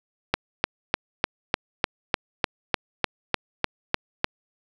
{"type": "click train", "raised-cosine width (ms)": 0.3, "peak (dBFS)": -3, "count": 14, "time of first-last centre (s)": [0.34, 4.244], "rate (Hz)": 3.33, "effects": []}